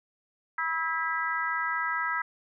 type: harmonic tone with a mistuned harmonic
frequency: 324.5 Hz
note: E4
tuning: 27 cents flat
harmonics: 3 / 4 / 5 / 6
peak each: -34 / -31 / -32 / -33 dBFS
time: 0.58-2.22 s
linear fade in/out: 5 ms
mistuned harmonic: 6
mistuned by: +21 cents
effects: none